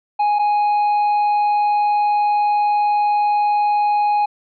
triangle tone pair in turn, 830.6 / 830.6 Hz, G#5 / G#5, 0 / 0 cents, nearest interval unison, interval 0 cents, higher neither, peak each -12 dBFS, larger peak neither, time 0.19-0.39 / 0.39-4.26 s, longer second, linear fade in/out 10 ms, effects resampled to 11025 Hz

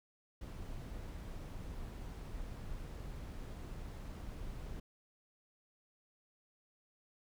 brown noise, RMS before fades -45 dBFS, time 0.41-4.8 s, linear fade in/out 5 ms, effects none

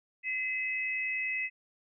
sine tone pair together, 2040 / 2570 Hz, C7 / E7, -44 / -45 cents, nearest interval major third, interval 399 cents, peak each -33 / -33 dBFS, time 0.23-1.5 s, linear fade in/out 50 ms, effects none

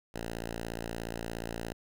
5% pulse tone, 57 Hz, A#1, 38 cents flat, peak -25 dBFS, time 0.14-1.73 s, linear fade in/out 5 ms, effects none

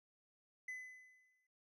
triangle tone with exponential decay, 2015 Hz, B6, 34 cents sharp, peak -40 dBFS, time 0.68-1.47 s, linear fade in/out 5 ms, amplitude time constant 170 ms, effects resampled to 32000 Hz

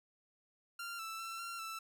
sawtooth tone with pitch steps, 1386 / 1324 / 1342 / 1371 / 1326 Hz, F6 / E6 / E6 / F6 / E6, -14 / +7 / +31 / -32 / +10 cents, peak -38 dBFS, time 0.79-1.79 s, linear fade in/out 5 ms, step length 200 ms, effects none

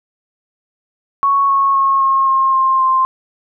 sine tone with pitch steps, 1108.7 / 1098.5 / 1088.4 / 1078.4 / 1068.5 / 1058.6 / 1048.9 Hz, C#6 / C#6 / C#6 / C#6 / C6 / C6 / C6, 0 / -16 / -32 / -48 / +36 / +20 / +4 cents, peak -10 dBFS, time 1.23-3.05 s, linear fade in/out 0 ms, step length 260 ms, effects none

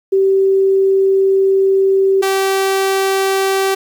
sine / sawtooth tone pair in turn, 386.9 / 386.9 Hz, G4 / G4, -23 / -23 cents, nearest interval unison, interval 0 cents, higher neither, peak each -9 dBFS, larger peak neither, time 0.12-2.22 / 2.22-3.75 s, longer first, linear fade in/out 10 ms, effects 8-bit

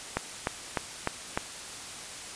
click train, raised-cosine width 0.5 ms, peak -11 dBFS, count 5, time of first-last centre 0.17-1.375 s, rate 3.32 Hz, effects white hiss -41 dBFS RMS until 2.35 s + resampled to 22050 Hz

